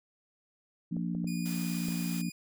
harmonic tone, 58.2 Hz, A#1, 2 cents flat, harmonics 3 / 4 / 5, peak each -32 / -36 / -40 dBFS, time 0.91-2.3 s, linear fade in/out 10 ms
clicks, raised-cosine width 2 ms, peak -31 dBFS, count 4, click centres 0.967 / 1.15 / 1.244 / 1.885 s
15% pulse tone, 2452 Hz, D#7, 26 cents flat, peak -37 dBFS, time 1.27-2.32 s, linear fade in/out 5 ms
white noise, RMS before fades -44 dBFS, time 1.45-2.22 s, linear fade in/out 10 ms
effects none

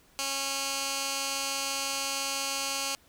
15% pulse tone with band-pass filter, 274.1 Hz, C#4, 19 cents flat, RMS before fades -32 dBFS, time 0.19-2.95 s, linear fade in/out 0 ms, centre 6100 Hz, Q 0.84, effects pink hiss -61 dBFS RMS until 3.08 s

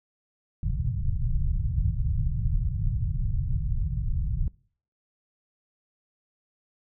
pink low-pass noise, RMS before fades -26 dBFS, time 0.63-4.48 s, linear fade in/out 2 ms, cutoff 150 Hz, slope 48 dB/octave, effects noise-tail reverb RT60 0.5 s tail -23 dB re dry

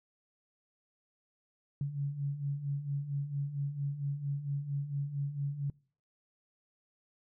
sine beating tone pair, 138.59 / 142.99 Hz, C#3 / D3, 0 / -46 cents, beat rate 4.4 Hz, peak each -39 / -33 dBFS, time 1.81-5.7 s, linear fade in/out 2 ms, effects noise-tail reverb RT60 0.5 s tail -26 dB re dry

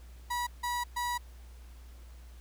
35% pulse tone bursts at uneven times, 970 Hz, B5, 31 cents flat, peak -29 dBFS, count 3, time 0.3-0.47 / 0.63-0.84 / 0.96-1.18 s, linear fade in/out 10 ms, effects added 60 Hz sine -47 dBFS peak until 2.4 s + pink hiss -61 dBFS RMS until 2.4 s

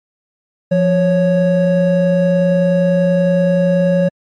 triangle tone pair together, 174.61 / 554.4 Hz, F3 / C#5, 0 / 0 cents, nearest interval octave + minor sixth, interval 2000 cents, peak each -11 dBFS, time 0.71-4.09 s, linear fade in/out 10 ms, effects MP3 48 kbps

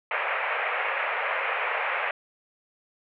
white band-pass noise, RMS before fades -28 dBFS, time 0.11-2.11 s, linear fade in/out 2 ms, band 480 to 2500 Hz, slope 48 dB/octave, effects none

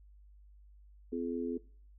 harmonic tone, 85 Hz, F2, 46 cents flat, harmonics 3 / 4 / 5, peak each -36 / -40 / -38 dBFS, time 1.12-1.58 s, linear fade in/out 10 ms, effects noise-tail reverb RT60 0.5 s tail -21 dB re dry + added 50 Hz sine -55 dBFS peak until 1.98 s

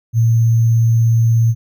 sine tone with sample-and-hold, 114.6 Hz, A#2, 29 cents flat, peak -9 dBFS, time 0.13-1.55 s, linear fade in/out 50 ms, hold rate 6300 Hz, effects none

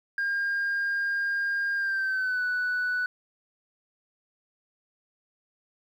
sine tone with pitch glide, 1610 to 1484.9 Hz, G6 to F#6, +46 to +6 cents, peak -23 dBFS, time 0.18-3.06 s, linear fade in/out 2 ms, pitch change -140 cents, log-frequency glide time 1.76-2.43 s, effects tanh soft clip ceiling -23 dBFS + 10-bit

